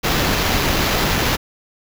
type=noise with sample-and-hold; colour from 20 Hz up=pink; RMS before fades=-18 dBFS; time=0.03-1.37 s; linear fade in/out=20 ms; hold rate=8820 Hz; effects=none